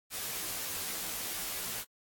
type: noise with comb filter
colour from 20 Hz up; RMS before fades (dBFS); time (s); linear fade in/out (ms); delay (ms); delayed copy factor
white; -37; 0.1-1.85; 50; 14; -0.8
effects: AAC 64 kbps